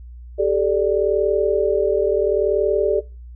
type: chord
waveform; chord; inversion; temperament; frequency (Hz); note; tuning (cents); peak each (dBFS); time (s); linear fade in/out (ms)
sine; G suspended second; none; equal with one note detuned; 392 / 432.7 / 587.3; G4 / A4 / D5; 0 / -29 / 0; -20; 0.38-3.01; 20
effects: noise-tail reverb RT60 0.3 s tail -21 dB re dry + added 60 Hz sine -35 dBFS peak until 3.35 s